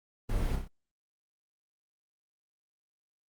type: noise with echo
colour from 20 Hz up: brown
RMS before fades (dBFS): -30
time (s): 0.29-0.56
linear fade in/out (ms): 5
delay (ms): 30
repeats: 4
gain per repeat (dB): -4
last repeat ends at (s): 0.68
effects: Opus 24 kbps